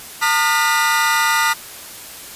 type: tone cluster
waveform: 40% pulse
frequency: 905 / 1217 / 1428 / 1973 Hz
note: A5 / D#6 / F6 / B6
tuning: +48 / -39 / +38 / -2 cents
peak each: -19 dBFS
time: 0.21-1.54 s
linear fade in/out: 20 ms
effects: white hiss -35 dBFS RMS until 2.35 s + resampled to 32000 Hz